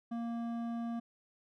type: tone with hard clipping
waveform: sine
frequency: 233.1 Hz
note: A#3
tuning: in tune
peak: -37 dBFS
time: 0.11-1 s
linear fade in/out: 10 ms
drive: 10 dB
effects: none